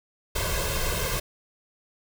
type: noise with comb filter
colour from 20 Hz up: pink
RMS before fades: -27 dBFS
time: 0.35-1.2 s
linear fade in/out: 10 ms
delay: 1.9 ms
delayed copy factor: +0.85
effects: none